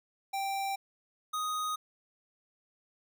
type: tone pair in turn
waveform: square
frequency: 784 / 1247.2 Hz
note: G5 / D#6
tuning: 0 / +4 cents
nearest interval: minor sixth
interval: 804 cents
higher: second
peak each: -32 / -32 dBFS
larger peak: neither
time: 0.33-0.76 / 1.33-1.76 s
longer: neither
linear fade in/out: 10 ms
effects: none